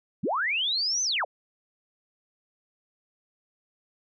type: linear two-way sweep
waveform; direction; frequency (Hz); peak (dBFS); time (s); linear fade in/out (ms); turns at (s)
sine; up then down; 117.2 to 6240 to 422; -24; 0.23-1.25; 10; 1.03
effects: none